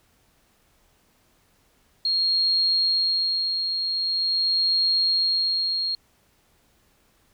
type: tone with tremolo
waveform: sine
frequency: 4258 Hz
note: C8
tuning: 30 cents sharp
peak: -18 dBFS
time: 2.05-5.95 s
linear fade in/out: 2 ms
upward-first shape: sine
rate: 0.44 Hz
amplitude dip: 45%
effects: pink hiss -63 dBFS RMS until 7.33 s